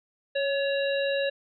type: harmonic tone with a mistuned harmonic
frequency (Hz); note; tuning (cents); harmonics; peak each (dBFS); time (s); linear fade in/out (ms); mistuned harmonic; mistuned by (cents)
554.4; C#5; 0; 1 / 3 / 5 / 7; -25 / -33 / -35 / -36; 0.35-1.3; 10; 3; +36
effects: none